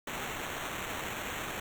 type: noise with sample-and-hold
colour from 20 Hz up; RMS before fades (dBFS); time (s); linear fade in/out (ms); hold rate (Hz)
white; -38; 0.07-1.6; 5; 4900
effects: none

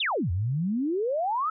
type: exponential two-way sweep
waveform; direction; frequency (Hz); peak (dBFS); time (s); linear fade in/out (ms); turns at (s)
sine; down then up; 3901 to 82.41 to 1329; -24; 0-1.5; 5; 0.31
effects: none

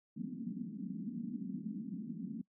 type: band-pass noise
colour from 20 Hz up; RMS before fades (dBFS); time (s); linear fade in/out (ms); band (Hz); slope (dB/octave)
white; -42; 0.16-2.42; 10; 180 to 250; 48
effects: noise-tail reverb RT60 0.1 s tail -23 dB re dry

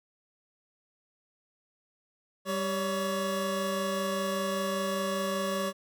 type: tone pair together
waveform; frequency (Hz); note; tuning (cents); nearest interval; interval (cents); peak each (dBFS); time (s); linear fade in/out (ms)
25% pulse; 196 / 562.9; G3 / C#5; 0 / +26; octave + tritone; 1826; -29 / -27; 2.45-5.73; 50
effects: none

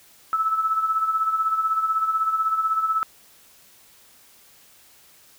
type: tone with tremolo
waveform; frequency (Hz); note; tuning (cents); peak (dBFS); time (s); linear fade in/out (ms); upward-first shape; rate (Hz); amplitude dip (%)
sine; 1308; E6; -14; -17; 0.33-3.03; 0; sine; 16; 60
effects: white hiss -53 dBFS RMS until 5.38 s

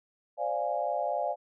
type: chord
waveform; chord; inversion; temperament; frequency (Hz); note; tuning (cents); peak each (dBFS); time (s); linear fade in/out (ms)
sine; D half-diminished seventh; third; equal; 523.3 / 587.3 / 698.5 / 830.6; C5 / D5 / F5 / Ab5; 0 / 0 / 0 / 0; -36 / -32 / -32 / -34; 0.37-1.36; 50
effects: none

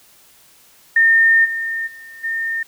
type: tone with level steps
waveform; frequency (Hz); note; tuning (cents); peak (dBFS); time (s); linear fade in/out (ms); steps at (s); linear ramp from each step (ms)
sine; 1819; A#6; -43; -9 / -20 / -35 / -19; 0.96-2.63; 5; 1.44 / 1.86 / 2.23; 20
effects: white hiss -50 dBFS RMS until 2.67 s

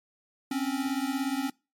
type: beating tone pair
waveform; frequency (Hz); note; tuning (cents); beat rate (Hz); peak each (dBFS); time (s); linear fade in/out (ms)
square; 261.6 / 278.6; C4 / C#4; 0 / +9; 17; -31; 0.51-1.5; 5
effects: noise-tail reverb RT60 0.3 s tail -26 dB re dry + MP3 64 kbps

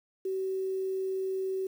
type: tone with quantisation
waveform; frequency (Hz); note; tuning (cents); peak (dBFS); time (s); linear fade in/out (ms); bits
sine; 380.4; F#4; +48; -29; 0.25-1.67; 5; 9
effects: none

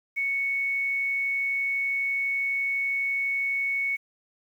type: tone with quantisation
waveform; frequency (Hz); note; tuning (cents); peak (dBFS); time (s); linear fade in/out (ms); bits
sine; 2217; C#7; 0; -24; 0.16-3.97; 20; 9
effects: none

